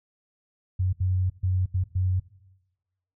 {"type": "tone bursts at uneven times", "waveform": "sine", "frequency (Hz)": 92.5, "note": "F#2", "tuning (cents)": 0, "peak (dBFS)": -21, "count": 5, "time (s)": [[0.79, 0.93], [1, 1.3], [1.43, 1.66], [1.74, 1.84], [1.95, 2.2]], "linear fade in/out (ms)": 10, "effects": ["noise-tail reverb RT60 1.0 s tail -18 dB re dry"]}